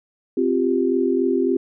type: chord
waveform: sine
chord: C suspended fourth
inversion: none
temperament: just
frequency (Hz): 261.6 / 348.8 / 392.4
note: C4 / F4 / G4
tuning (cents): 0 / -2 / +2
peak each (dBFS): -21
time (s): 0.37-1.57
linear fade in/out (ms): 5
effects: none